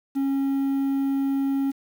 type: tone with quantisation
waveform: triangle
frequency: 273.5 Hz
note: C#4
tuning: 23 cents flat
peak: -19 dBFS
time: 0.15-1.72 s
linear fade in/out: 20 ms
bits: 8
effects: none